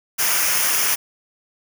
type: noise with comb filter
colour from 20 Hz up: white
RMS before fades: -19 dBFS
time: 0.18-0.96 s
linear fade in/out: 20 ms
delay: 0.25 ms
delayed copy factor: -0.65
effects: none